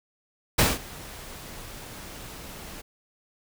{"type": "noise with ADSR envelope", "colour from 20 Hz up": "pink", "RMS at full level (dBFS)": -18, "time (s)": [0.58, 2.82], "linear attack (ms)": 11, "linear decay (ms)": 190, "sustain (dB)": -23, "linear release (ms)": 16, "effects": []}